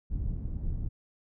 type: low-pass noise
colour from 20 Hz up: pink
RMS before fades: -32 dBFS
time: 0.1-0.89 s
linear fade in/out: 20 ms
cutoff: 120 Hz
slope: 12 dB/octave
effects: none